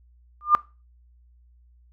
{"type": "tone with exponential growth", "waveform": "sine", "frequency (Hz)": 1200, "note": "D6", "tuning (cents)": 37, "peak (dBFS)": -8, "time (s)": [0.41, 0.55], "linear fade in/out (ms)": 0, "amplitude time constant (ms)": 29, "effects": ["noise-tail reverb RT60 0.3 s tail -21 dB re dry", "added 60 Hz sine -53 dBFS peak until 1.92 s"]}